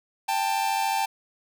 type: tone pair together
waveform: 45% pulse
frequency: 790 / 883.7 Hz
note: G5 / A5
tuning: +13 / +7 cents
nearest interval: major second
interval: 194 cents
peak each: -26 dBFS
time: 0.28-1.06 s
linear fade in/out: 10 ms
effects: none